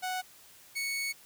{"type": "tone pair in turn", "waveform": "sawtooth", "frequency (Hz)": [740, 2217], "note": ["F#5", "C#7"], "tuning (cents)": [0, 0], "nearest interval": "octave + perfect fifth", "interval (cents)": 1900, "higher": "second", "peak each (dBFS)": -28, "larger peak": "neither", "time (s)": [[0.02, 0.22], [0.75, 1.13]], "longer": "second", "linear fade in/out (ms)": 20, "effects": ["white hiss -56 dBFS RMS until 1.25 s"]}